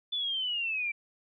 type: linear sweep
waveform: sine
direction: down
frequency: 3498 to 2321 Hz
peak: -29 dBFS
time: 0.12-0.92 s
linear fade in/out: 10 ms
effects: none